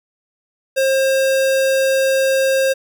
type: tone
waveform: square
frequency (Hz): 534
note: C5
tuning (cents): +35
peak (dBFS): -14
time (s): 0.76-2.74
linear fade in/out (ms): 20
effects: none